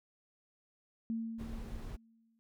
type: tone with exponential decay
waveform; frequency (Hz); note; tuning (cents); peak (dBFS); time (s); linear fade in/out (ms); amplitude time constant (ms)
sine; 226.6; A#3; -49; -32; 1.1-2.39; 0; 280
type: noise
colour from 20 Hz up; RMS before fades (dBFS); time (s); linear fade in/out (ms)
brown; -43; 1.38-1.97; 20
effects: none